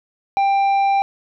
sine tone with tanh clipping, 790 Hz, G5, 13 cents sharp, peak -15 dBFS, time 0.37-1.02 s, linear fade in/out 0 ms, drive 7 dB, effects none

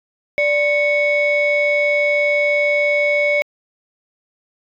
sine tone pair together, 585.8 / 2217 Hz, D5 / C#7, -5 / 0 cents, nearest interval octave + major seventh, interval 2305 cents, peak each -15 dBFS, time 0.38-3.42 s, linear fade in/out 0 ms, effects tanh soft clip ceiling -9 dBFS

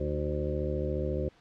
harmonic tone with a mistuned harmonic, 74.3 Hz, D2, 21 cents sharp, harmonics 1 / 2 / 3 / 4 / 5 / 6 / 7 / 8, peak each -33 / -36 / -40 / -40 / -35 / -46 / -35 / -42 dBFS, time 0-1.29 s, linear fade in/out 5 ms, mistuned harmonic 4, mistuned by +49 cents, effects pink hiss -61 dBFS RMS until 1.4 s + low-pass 4000 Hz 12 dB/octave

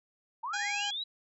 sine linear sweep, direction up, 866 to 3968 Hz, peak -33 dBFS, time 0.43-1.04 s, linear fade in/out 10 ms
harmonic tone, 817 Hz, G#5, 29 cents flat, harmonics 1 / 2 / 3 / 4 / 5 / 6 / 7 / 8 / 9, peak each -37 / -40 / -42 / -43 / -44 / -45 / -45 / -46 / -47 dBFS, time 0.53-0.91 s, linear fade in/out 10 ms
effects none

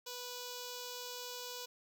5% pulse tone with notch filter, 491.9 Hz, B4, 7 cents flat, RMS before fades -45 dBFS, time 0.06-1.66 s, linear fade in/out 10 ms, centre 1900 Hz, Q 0.92, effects none

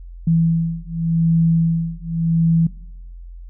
sine beating tone pair, 164.81 / 165.68 Hz, E3 / E3, 0 / +9 cents, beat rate 0.87 Hz, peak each -18 dBFS, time 0.27-2.67 s, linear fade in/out 5 ms, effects noise-tail reverb RT60 0.7 s tail -19 dB re dry + added 43 Hz sine -33 dBFS peak until 3.49 s

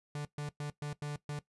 45% pulse tone bursts at uneven times, 146.83 Hz, D3, in tune, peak -36 dBFS, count 6, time 0.15-0.25 / 0.38-0.49 / 0.6-0.7 / 0.82-0.93 / 1.02-1.16 / 1.29-1.39 s, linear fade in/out 2 ms, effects noise-tail reverb RT60 0.1 s tail -17 dB re dry + resampled to 24000 Hz

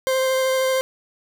40% pulse tone with vibrato, 523.3 Hz, C5, in tune, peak -17 dBFS, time 0.07-0.81 s, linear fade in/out 0 ms, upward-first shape triangle, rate 13 Hz, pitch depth 12 cents each way, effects none

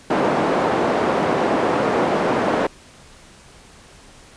white band-pass noise, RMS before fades -19 dBFS, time 0.1-2.67 s, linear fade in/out 5 ms, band 210 to 730 Hz, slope 12 dB/octave, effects pink hiss -46 dBFS RMS until 4.36 s + resampled to 22050 Hz

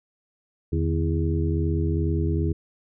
harmonic tone with a mistuned harmonic, 82.41 Hz, E2, in tune, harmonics 1 / 2 / 3 / 4 / 5, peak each -23 / -27 / -33 / -29 / -32 dBFS, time 0.72-2.53 s, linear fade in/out 10 ms, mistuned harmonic 2, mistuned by -140 cents, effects none

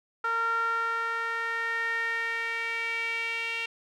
sawtooth tone with band-pass filter sweep, 459.3 Hz, A#4, 26 cents flat, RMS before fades -30 dBFS, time 0.24-3.66 s, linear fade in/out 5 ms, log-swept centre 1300 to 2600 Hz, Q 5.7, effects none

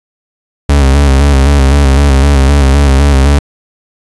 40% pulse tone with vibrato, 69.3 Hz, C#2, in tune, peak -3 dBFS, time 0.69-3.39 s, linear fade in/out 5 ms, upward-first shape square, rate 3.9 Hz, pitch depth 50 cents each way, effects resampled to 24000 Hz + 7-bit

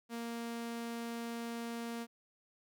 sawtooth tone, 233.1 Hz, A#3, in tune, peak -35 dBFS, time 0.09-2.07 s, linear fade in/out 50 ms, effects none

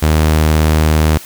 sawtooth tone with vibrato, 77.78 Hz, D#2, in tune, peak -5 dBFS, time 0.02-1.18 s, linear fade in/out 10 ms, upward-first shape sine, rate 19 Hz, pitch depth 11 cents each way, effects white hiss -34 dBFS RMS until 1.25 s

